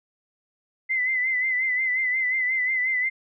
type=tone with vibrato; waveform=sine; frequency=2037 Hz; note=C7; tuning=47 cents flat; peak=-21 dBFS; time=0.89-3.1 s; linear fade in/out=20 ms; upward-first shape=sine; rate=5.6 Hz; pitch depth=52 cents each way; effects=none